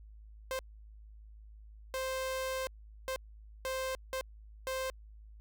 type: tone bursts at uneven times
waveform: sawtooth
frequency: 523.3 Hz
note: C5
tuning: in tune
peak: -30 dBFS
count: 6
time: 0.51-0.59 / 1.94-2.67 / 3.08-3.16 / 3.65-3.95 / 4.13-4.21 / 4.67-4.9 s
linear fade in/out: 0 ms
effects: added 53 Hz sine -50 dBFS peak until 5.4 s